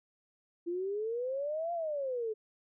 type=exponential two-way sweep; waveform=sine; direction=up then down; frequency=337.4 to 698.5 to 424.6 Hz; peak=-32 dBFS; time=0.66-2.34 s; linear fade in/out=20 ms; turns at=1.73 s; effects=none